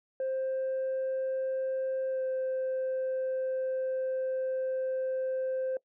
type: tone with pitch glide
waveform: sine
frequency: 526 to 521.2 Hz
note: C5 to C5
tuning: +9 to -7 cents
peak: -27 dBFS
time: 0.2-5.77 s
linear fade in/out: 2 ms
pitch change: -16 cents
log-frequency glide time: 2.09-2.22 s
effects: noise-tail reverb RT60 0.1 s tail -22 dB re dry + tanh soft clip ceiling -27 dBFS